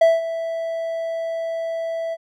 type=tone with ADSR envelope; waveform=triangle; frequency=659.3 Hz; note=E5; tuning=in tune; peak=-7 dBFS; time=0.01-2.17 s; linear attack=7 ms; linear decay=190 ms; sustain=-14 dB; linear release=42 ms; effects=none